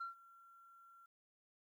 sine tone with ADSR envelope, 1366 Hz, F6, 39 cents flat, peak -38 dBFS, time 0-1.06 s, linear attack 11 ms, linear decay 130 ms, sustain -22 dB, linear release 6 ms, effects tanh soft clip ceiling -39 dBFS + 13-bit

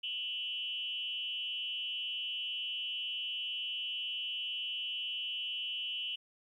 sine tone with frequency modulation, 2960 Hz, F#7, in tune, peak -35 dBFS, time 0.03-6.16 s, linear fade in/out 10 ms, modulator 251 Hz, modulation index 0.75, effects 12-bit

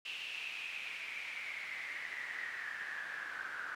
pink noise with band-pass filter sweep, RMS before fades -43 dBFS, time 0.05-3.75 s, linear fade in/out 5 ms, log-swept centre 2800 to 1500 Hz, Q 9, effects none

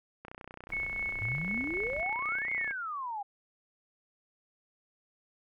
click train, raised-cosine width 0.5 ms, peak -29 dBFS, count 77, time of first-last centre 0.25-2.71 s, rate 30.9 Hz
brown noise, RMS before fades -48 dBFS, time 0.69-2.01 s, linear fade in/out 0 ms
sine tone with tremolo, 2204 Hz, C#7, 11 cents flat, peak -31 dBFS, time 0.72-2.72 s, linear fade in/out 5 ms, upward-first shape square, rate 3.9 Hz, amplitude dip 30%
sine exponential two-way sweep, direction up then down, 99.6 to 2152 to 787 Hz, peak -34 dBFS, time 1.21-3.23 s, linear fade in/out 10 ms, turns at 2.51 s
effects none

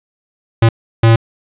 square tone bursts at uneven times, 114 Hz, A#2, 38 cents flat, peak -6 dBFS, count 2, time 0.62-0.69 / 1.03-1.16 s, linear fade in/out 5 ms, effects resampled to 8000 Hz + 8-bit

